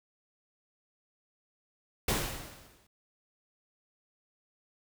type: noise with exponential decay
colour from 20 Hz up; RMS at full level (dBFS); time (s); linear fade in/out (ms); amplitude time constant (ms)
pink; -27; 2.08-2.87; 5; 170
effects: none